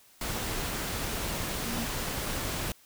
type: tone in noise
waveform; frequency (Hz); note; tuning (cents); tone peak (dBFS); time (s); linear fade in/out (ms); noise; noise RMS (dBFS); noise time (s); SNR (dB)
sine; 233.1; A#3; 0; -35; 1.65-1.86; 2; pink; -33; 0.21-2.72; -5
effects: white hiss -59 dBFS RMS until 2.85 s